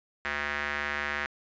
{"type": "tone with band-pass filter", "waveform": "square", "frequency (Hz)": 72.9, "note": "D2", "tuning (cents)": -12, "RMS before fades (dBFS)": -32, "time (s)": [0.25, 1.26], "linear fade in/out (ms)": 0, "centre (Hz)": 1800, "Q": 3.1, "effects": ["resampled to 16000 Hz"]}